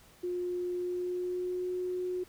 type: tone with pitch glide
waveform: sine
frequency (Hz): 356.9 to 363.3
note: F4 to F#4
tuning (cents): +38 to -32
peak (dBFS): -31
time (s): 0.23-2.24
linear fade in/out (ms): 10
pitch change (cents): +30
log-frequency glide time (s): 0.76-1.7
effects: pink hiss -59 dBFS RMS until 2.28 s